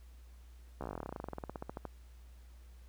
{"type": "slowing click train", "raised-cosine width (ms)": 1, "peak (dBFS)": -26, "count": 28, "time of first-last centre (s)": [0.81, 1.853], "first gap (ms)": 14, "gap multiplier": 1.07, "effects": ["added 60 Hz sine -52 dBFS peak until 2.88 s", "pink hiss -68 dBFS RMS until 2.88 s"]}